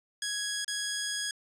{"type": "tone with dropouts", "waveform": "10% pulse", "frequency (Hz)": 1663, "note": "G#6", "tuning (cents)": 2, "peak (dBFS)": -22, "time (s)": [0.22, 1.31], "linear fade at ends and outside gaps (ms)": 2, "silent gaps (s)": [0.646, 0.679], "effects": ["resampled to 22050 Hz"]}